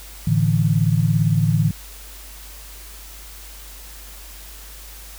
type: chord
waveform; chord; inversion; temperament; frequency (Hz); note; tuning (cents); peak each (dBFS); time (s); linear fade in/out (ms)
sine; A suspended fourth; none; equal; 110 / 146.83 / 164.81; A2 / D3 / E3; 0 / 0 / 0; -19; 0.27-1.71; 5
effects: added 50 Hz sine -39 dBFS peak until 5.18 s + white hiss -41 dBFS RMS until 5.18 s